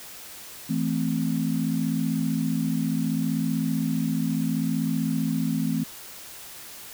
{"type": "chord", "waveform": "sine", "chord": "A minor", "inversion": "second", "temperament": "equal with one note detuned", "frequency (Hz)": [164.81, 220, 260.7], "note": ["E3", "A3", "C4"], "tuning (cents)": [0, 0, -6], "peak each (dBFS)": -27, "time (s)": [0.69, 5.84], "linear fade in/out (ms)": 10, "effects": ["white hiss -42 dBFS RMS until 6.93 s"]}